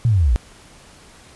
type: linear sweep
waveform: sine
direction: down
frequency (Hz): 123.47 to 49.2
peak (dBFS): -12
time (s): 0.05-0.36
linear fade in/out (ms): 0
effects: pink hiss -46 dBFS RMS until 1.35 s + resampled to 24000 Hz